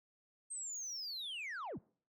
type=linear sweep; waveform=sine; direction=down; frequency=8440 to 58.8 Hz; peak=-38 dBFS; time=0.5-1.79 s; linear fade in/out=20 ms; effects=noise-tail reverb RT60 0.5 s tail -26 dB re dry + tanh soft clip ceiling -40 dBFS